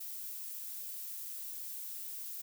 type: noise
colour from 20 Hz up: violet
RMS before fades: -43 dBFS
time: 0-2.42 s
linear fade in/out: 10 ms
effects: none